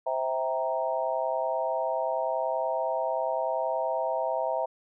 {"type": "chord", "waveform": "sine", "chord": "C dominant seventh", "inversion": "none", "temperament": "equal with one note detuned", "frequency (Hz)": [523.3, 653.2, 784, 932.3], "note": ["C5", "E5", "G5", "Bb5"], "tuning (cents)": [0, -16, 0, 0], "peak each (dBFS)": [-32, -29, -34, -32], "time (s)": [0.06, 4.66], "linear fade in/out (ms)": 10, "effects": []}